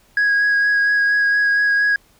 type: tone with vibrato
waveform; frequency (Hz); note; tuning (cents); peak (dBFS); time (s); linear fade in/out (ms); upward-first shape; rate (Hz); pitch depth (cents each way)
sine; 1653; G#6; -9; -11; 0.17-1.96; 2; sine; 4.3; 13
effects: tanh soft clip ceiling -12 dBFS + pink hiss -55 dBFS RMS until 2.19 s